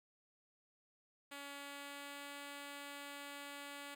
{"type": "tone with pitch glide", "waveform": "5% pulse", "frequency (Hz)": [282.7, 284.7], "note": ["C#4", "C#4"], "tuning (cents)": [34, 46], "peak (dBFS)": -36, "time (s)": [1.31, 3.95], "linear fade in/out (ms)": 10, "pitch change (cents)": 12, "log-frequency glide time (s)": [1.54, 2.35], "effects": []}